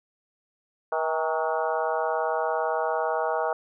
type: harmonic tone with a mistuned harmonic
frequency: 160 Hz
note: D#3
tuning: 49 cents sharp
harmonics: 3 / 4 / 5 / 6 / 7 / 8 / 9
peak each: -30 / -28 / -30 / -32 / -34 / -36 / -36 dBFS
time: 0.92-3.53 s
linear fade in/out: 2 ms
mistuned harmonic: 6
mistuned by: -78 cents
effects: none